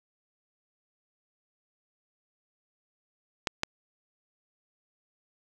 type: clicks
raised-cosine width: 0.2 ms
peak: -9 dBFS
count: 2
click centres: 3.472 / 3.634 s
effects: none